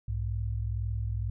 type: tone pair together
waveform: sine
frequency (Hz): 62.4 / 104.41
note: B1 / G#2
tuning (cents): +19 / +10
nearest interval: major sixth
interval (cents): 891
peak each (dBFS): -32 / -31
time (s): 0.08-1.3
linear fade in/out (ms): 5
effects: none